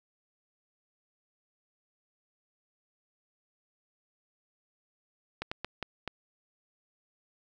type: slowing click train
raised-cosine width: 0.3 ms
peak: -18 dBFS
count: 5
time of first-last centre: 5.42-6.077 s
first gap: 95 ms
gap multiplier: 1.38
effects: none